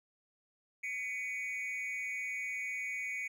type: tone with amplitude modulation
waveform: triangle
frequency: 2242 Hz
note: C#7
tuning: 19 cents sharp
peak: -30 dBFS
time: 0.83-3.28 s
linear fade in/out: 10 ms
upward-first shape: sine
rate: 220 Hz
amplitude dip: 95%
effects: none